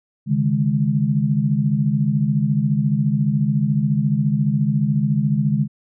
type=chord; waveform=sine; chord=C# suspended second; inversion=none; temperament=equal with one note detuned; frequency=138.59 / 152.8 / 207.7 Hz; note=C#3 / D#3 / G#3; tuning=0 / -31 / 0 cents; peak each=-20 dBFS; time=0.26-5.68 s; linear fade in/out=50 ms; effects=none